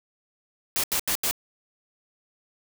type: noise bursts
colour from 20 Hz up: white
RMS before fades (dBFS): -25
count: 4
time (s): 0.76-1.311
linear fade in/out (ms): 0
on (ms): 77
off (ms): 81
effects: none